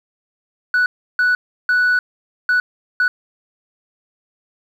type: tone bursts at uneven times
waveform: sine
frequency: 1480 Hz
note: F#6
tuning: in tune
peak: -10 dBFS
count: 5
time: 0.74-0.86 / 1.19-1.35 / 1.69-1.99 / 2.49-2.6 / 3-3.08 s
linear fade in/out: 2 ms
effects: tanh soft clip ceiling -11 dBFS + 8-bit